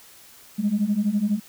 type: beating tone pair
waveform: sine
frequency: 200 / 212 Hz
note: G3 / G#3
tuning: +35 / +36 cents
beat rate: 12 Hz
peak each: -23 / -21 dBFS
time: 0.58-1.4 s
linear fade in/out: 20 ms
effects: tanh soft clip ceiling -13 dBFS + white hiss -49 dBFS RMS until 1.48 s